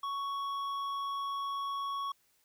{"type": "tone with hard clipping", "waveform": "sine", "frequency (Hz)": 1113, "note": "C#6", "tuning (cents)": 7, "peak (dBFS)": -35, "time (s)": [0.03, 2.12], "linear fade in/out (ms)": 5, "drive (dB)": 7, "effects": ["white hiss -71 dBFS RMS until 2.44 s"]}